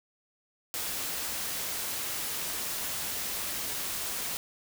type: noise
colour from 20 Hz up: white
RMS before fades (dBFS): -34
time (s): 0.74-4.37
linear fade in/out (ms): 0
effects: none